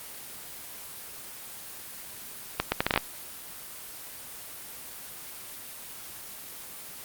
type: accelerating click train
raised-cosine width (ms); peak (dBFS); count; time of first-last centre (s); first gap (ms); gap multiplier
0.3; -6; 8; 2.6-2.976; 120; 0.71
effects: white hiss -42 dBFS RMS until 7.04 s + Opus 24 kbps